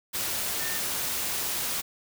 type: tone in noise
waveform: sine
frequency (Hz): 1800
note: A6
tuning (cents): +39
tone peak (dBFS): -37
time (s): 0.59-0.79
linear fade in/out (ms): 20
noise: white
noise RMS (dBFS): -30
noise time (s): 0.13-1.82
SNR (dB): -10
effects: none